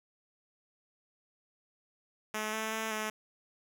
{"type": "tone with pitch steps", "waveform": "5% pulse", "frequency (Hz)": [215.2, 219.5, 221, 215.8], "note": ["A3", "A3", "A3", "A3"], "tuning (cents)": [-38, -4, 8, -33], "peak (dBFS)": -22, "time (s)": [2.34, 3.1], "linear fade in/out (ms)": 5, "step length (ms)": 190, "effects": []}